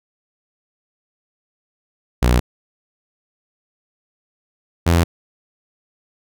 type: tone pair in turn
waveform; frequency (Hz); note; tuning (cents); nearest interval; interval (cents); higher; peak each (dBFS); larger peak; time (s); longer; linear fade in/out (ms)
sawtooth; 60.9 / 84.82; B1 / E2; -24 / +50; tritone; 574; second; -8; neither; 2.22-2.4 / 4.86-5.04; neither; 10
effects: none